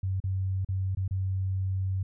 sine tone with dropouts, 95 Hz, F#2, 46 cents sharp, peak -26 dBFS, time 0.03-2.03 s, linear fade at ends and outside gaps 5 ms, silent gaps 0.202-0.239 / 0.648-0.687 / 0.95-0.971 / 1.079-1.109 s, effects none

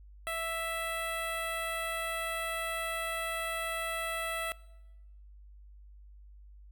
10% pulse tone with notch filter, 659.3 Hz, E5, in tune, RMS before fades -35 dBFS, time 0.27-4.52 s, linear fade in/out 0 ms, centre 5000 Hz, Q 0.8, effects noise-tail reverb RT60 1.0 s tail -22 dB re dry + added 50 Hz sine -50 dBFS peak until 6.71 s

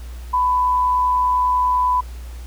sine tone with amplitude modulation, 998 Hz, B5, 18 cents sharp, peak -13 dBFS, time 0.33-2.01 s, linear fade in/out 10 ms, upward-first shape sine, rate 110 Hz, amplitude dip 30%, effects added 60 Hz sine -30 dBFS peak until 2.46 s + pink hiss -46 dBFS RMS until 2.46 s

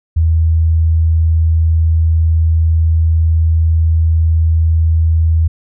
sine tone, 81 Hz, E2, 30 cents flat, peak -8 dBFS, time 0.16-5.48 s, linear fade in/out 10 ms, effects none

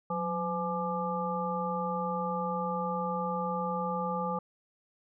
harmonic tone with a mistuned harmonic, 169.8 Hz, F3, 48 cents flat, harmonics 1 / 3 / 5 / 7, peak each -35 / -35 / -35 / -35 dBFS, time 0.1-4.39 s, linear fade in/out 5 ms, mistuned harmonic 1, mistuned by +110 cents, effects none

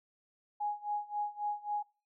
sine tone with tremolo, 830.6 Hz, G#5, in tune, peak -30 dBFS, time 0.6-1.83 s, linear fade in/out 10 ms, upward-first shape sine, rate 3.7 Hz, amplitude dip 90%, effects noise-tail reverb RT60 0.3 s tail -20 dB re dry

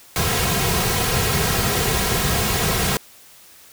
pink noise with comb filter, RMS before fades -20 dBFS, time 0.16-2.97 s, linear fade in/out 0 ms, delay 3.4 ms, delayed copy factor -0.65, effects white hiss -47 dBFS RMS until 3.72 s

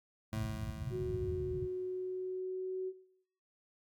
white low-pass noise, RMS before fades -39 dBFS, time 0.32-1.68 s, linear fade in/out 50 ms, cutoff 150 Hz, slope 48 dB/octave
25% pulse tone with exponential decay, 109 Hz, A2, 16 cents flat, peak -32 dBFS, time 0.33-2.4 s, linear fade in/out 0 ms, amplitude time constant 450 ms
sine tone with pitch glide, 367.5 to 374.1 Hz, F#4 to F#4, -12 to +19 cents, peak -35 dBFS, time 0.9-2.93 s, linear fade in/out 50 ms, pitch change +31 cents, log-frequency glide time 1.71-2.79 s
effects noise-tail reverb RT60 0.8 s tail -20 dB re dry + high-pass 60 Hz 12 dB/octave

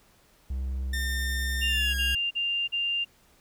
triangle tone with vibrato, 65.41 Hz, C2, in tune, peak -26 dBFS, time 0.5-2.15 s, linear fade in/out 5 ms, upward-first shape triangle, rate 10 Hz, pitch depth 12 cents each way
sawtooth tone with pitch glide, 1810 to 1631.3 Hz, A6 to G#6, +48 to -31 cents, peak -27 dBFS, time 0.93-2.15 s, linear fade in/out 5 ms, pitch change -179 cents, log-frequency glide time 1.67-1.96 s
sine tone bursts, 2794 Hz, F7, in tune, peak -25 dBFS, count 4, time 1.61-3.05 s, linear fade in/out 20 ms, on 330 ms, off 40 ms
effects pink hiss -61 dBFS RMS until 3.4 s

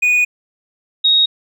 triangle / sine tone pair in turn, 2469 / 3762 Hz, D#7 / A#7, -14 / +15 cents, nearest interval perfect fifth, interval 729 cents, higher second, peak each -9 dBFS, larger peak neither, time 0.02-0.25 / 1.04-1.26 s, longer first, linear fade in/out 10 ms, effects none

